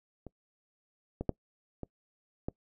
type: clicks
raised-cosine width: 2 ms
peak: -30 / -21 / -14 / -25 / -20 dBFS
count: 5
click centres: 0.267 / 1.21 / 1.293 / 1.833 / 2.485 s
effects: noise-tail reverb RT60 0.1 s tail -24 dB re dry